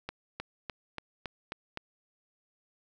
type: accelerating click train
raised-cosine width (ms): 0.3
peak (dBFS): -20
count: 7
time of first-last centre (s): 0.09-1.774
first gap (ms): 310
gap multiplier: 0.96
effects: none